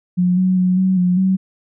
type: tone with pitch steps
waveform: sine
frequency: 179.6 / 185.4 / 182.8 / 187.8 / 179.8 / 189.1 Hz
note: F3 / F#3 / F#3 / F#3 / F#3 / F#3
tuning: +49 / +4 / -21 / +26 / -49 / +38 cents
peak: -12 dBFS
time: 0.17-1.37 s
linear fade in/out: 20 ms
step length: 200 ms
effects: none